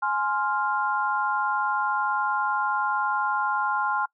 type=chord; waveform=sine; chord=F minor; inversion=first; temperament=just; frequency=838.1 / 1047.7 / 1396.9 Hz; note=Ab5 / C6 / F6; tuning=+16 / +2 / 0 cents; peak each=-27 dBFS; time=0.02-4.06 s; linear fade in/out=10 ms; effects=noise-tail reverb RT60 0.1 s tail -24 dB re dry